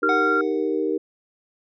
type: chord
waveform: sine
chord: Eb major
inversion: none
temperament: equal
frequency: 311.1 / 392 / 466.2 Hz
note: Eb4 / G4 / Bb4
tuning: 0 / 0 / 0 cents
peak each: -25 dBFS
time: 0.02-0.98 s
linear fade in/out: 10 ms
type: tone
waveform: sine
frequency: 1383 Hz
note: F6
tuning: 17 cents flat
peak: -19 dBFS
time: 0.03-0.41 s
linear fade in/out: 2 ms
type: tone with exponential decay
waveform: square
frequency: 740 Hz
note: F#5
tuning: in tune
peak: -23 dBFS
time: 0.09-0.97 s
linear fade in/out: 1 ms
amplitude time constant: 190 ms
effects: resampled to 11025 Hz